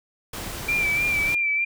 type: noise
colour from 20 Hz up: pink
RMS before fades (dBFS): -33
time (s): 0.33-1.35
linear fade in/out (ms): 5
type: tone with vibrato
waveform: sine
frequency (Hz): 2349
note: D7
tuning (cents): 0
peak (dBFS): -20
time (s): 0.68-1.65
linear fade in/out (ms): 10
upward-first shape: sine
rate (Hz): 3.3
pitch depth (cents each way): 38
effects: none